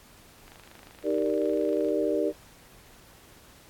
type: click train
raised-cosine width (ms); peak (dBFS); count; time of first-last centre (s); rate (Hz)
0.3; -33; 37; 0.48-1.886; 25.6
type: chord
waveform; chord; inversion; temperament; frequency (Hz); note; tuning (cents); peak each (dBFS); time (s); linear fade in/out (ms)
sine; Eb major seventh; none; equal; 311.1 / 392 / 466.2 / 587.3; Eb4 / G4 / Bb4 / D5; 0 / 0 / 0 / 0; -29; 1.03-2.33; 50
effects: pink hiss -54 dBFS RMS until 3.69 s + AAC 64 kbps

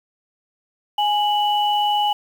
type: tone pair together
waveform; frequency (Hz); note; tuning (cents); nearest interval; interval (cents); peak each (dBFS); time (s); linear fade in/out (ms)
sine; 830.6 / 2958; G#5 / F#7; 0 / -1; octave + minor seventh; 2199; -17 / -23; 0.98-2.13; 5
effects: 7-bit

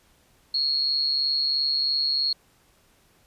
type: tone with amplitude modulation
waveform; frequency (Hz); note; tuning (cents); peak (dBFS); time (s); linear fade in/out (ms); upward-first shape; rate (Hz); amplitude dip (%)
sine; 4296; C8; +45; -18; 0.54-2.33; 5; sine; 143; 70
effects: pink hiss -61 dBFS RMS until 3.26 s + resampled to 32000 Hz

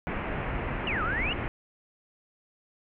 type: low-pass noise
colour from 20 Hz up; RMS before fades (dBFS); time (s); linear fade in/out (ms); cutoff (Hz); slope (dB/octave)
pink; -32; 0.07-1.48; 0; 2600; 48
type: exponential two-way sweep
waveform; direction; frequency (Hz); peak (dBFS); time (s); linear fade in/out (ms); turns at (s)
sine; down then up; 2960 to 1217 to 2960; -28; 0.87-1.33; 2; 1.03
effects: none

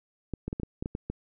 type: clicks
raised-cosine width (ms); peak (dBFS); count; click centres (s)
3; -19; 9; 0.337 / 0.48 / 0.529 / 0.599 / 0.633 / 0.825 / 0.859 / 0.951 / 1.1
effects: none

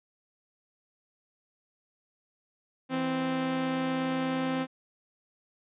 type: tone pair together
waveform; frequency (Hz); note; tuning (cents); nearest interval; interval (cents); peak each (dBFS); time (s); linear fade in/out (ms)
sawtooth; 164.2 / 260.7; E3 / C4; -6 / -6; minor sixth; 800; -33 / -24; 2.89-4.67; 50
effects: resampled to 8000 Hz

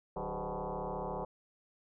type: tone with frequency modulation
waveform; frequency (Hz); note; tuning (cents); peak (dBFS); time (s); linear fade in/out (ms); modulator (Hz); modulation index
sine; 188.1; F#3; +29; -35; 0.16-1.25; 5; 114; 7.4
effects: none

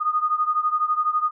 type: beating tone pair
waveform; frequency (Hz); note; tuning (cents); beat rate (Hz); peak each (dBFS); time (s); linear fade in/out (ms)
sine; 1230 / 1242; D#6 / D#6; -20 / -3; 12; -21 / -24; 0-1.31; 20
effects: none

